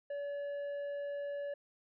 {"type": "tone with tanh clipping", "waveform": "sine", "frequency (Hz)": 571, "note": "D5", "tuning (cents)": -49, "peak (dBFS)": -38, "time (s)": [0.1, 1.54], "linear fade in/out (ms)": 5, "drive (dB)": 6, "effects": []}